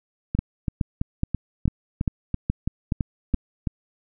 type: two click trains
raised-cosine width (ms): 5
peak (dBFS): -11 / -9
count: 11 / 8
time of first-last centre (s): 0.35-3.672 / 0.39-3.344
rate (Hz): 3.01 / 2.37
effects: none